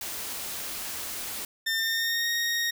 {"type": "band-stop noise", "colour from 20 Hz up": "white", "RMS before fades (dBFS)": -35, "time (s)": [0.01, 1.45], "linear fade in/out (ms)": 2, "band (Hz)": [120, 170], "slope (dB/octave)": 96}
{"type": "tone with pitch glide", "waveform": "20% pulse", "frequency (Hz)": [1800, 1865.6], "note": ["A6", "A#6"], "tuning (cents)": [39, 1], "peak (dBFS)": -20, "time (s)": [1.66, 2.71], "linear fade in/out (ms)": 10, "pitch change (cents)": 62, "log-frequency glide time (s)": [1.77, 2.29]}
{"effects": []}